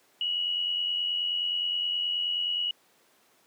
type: tone with amplitude modulation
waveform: sine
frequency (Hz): 2925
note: F#7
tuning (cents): -21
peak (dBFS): -24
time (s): 0.21-2.71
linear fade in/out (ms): 2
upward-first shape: sine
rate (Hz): 89.5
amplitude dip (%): 45
effects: pink hiss -63 dBFS RMS until 3.46 s + high-pass 300 Hz 12 dB/octave